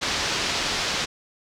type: low-pass noise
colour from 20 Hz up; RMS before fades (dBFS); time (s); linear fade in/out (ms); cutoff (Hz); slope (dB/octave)
white; -26; 0.01-1.06; 20; 5600; 24
effects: none